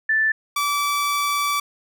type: tone pair in turn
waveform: sine / sawtooth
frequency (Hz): 1760 / 1155.5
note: A6 / D6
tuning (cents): 0 / -28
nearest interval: perfect fifth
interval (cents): 728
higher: first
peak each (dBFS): -16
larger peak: neither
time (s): 0.09-0.32 / 0.56-1.6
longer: second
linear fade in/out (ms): 5
effects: none